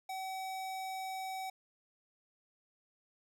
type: tone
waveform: square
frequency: 760 Hz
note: F#5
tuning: 46 cents sharp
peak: -39 dBFS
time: 0.09-1.5 s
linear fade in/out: 5 ms
effects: none